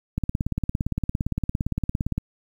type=click train; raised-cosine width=5 ms; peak=-11 dBFS; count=36; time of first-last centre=0.18-2.18 s; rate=17.5 Hz; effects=8-bit